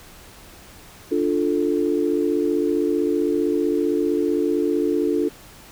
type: chord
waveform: sine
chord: D minor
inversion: none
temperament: equal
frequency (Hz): 293.7 / 349.2 / 440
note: D4 / F4 / A4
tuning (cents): 0 / 0 / 0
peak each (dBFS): -22 / -22 / -23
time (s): 1.11-5.29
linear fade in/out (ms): 10
effects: pink hiss -45 dBFS RMS until 5.71 s